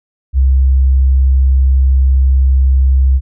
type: tone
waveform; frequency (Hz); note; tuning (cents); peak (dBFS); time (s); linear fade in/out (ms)
sine; 66.1; C2; +18; -6; 0.33-3.21; 50
effects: none